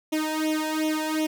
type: tone with flanger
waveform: sawtooth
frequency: 311.1 Hz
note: D#4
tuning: in tune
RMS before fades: -26 dBFS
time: 0.12-1.27 s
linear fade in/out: 10 ms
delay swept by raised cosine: 0.32 to 1.19 ms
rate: 2.7 Hz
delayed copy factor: +0.95
effects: none